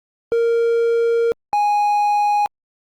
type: tone pair in turn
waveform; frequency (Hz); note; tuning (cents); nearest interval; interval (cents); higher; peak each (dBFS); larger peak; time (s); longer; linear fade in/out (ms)
triangle; 464.6 / 827.8; A#4 / G#5; -6 / -6; minor seventh; 1000; second; -12; neither; 0.32-1.32 / 1.53-2.46; first; 0
effects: Opus 48 kbps